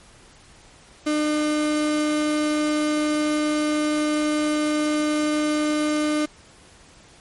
35% pulse tone, 302 Hz, D4, 48 cents sharp, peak -18 dBFS, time 1.06-6.26 s, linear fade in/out 10 ms, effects pink hiss -50 dBFS RMS until 7.2 s + MP3 48 kbps

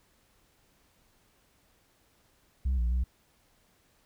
sine tone with pitch steps, 65.2 / 58.8 / 62 Hz, C2 / A#1 / B1, -5 / +16 / +7 cents, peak -22 dBFS, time 2.65-3.04 s, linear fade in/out 10 ms, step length 130 ms, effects tanh soft clip ceiling -24 dBFS + pink hiss -67 dBFS RMS until 4.05 s

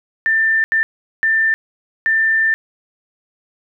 sine tone bursts at uneven times, 1786 Hz, A6, 25 cents sharp, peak -12 dBFS, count 4, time 0.26-0.64 / 0.72-0.83 / 1.23-1.54 / 2.06-2.54 s, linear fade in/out 0 ms, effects none

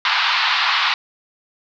pink band-pass noise, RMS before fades -18 dBFS, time 0.05-0.94 s, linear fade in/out 2 ms, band 880 to 4600 Hz, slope 48 dB/octave, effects none

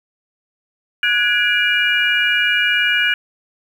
sine tone cluster, 1469 / 1670 / 2370 / 2883 Hz, F#6 / G#6 / D7 / F#7, -13 / +9 / +15 / -46 cents, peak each -19 dBFS, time 1.03-3.14 s, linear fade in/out 2 ms, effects 7-bit

